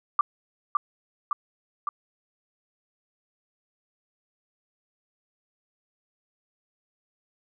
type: tone with echo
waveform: sine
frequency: 1174.7 Hz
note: D6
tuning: in tune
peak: -16 dBFS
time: 0.19-0.21 s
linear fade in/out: 2 ms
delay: 560 ms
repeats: 3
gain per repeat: -3 dB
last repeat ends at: 1.89 s
effects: none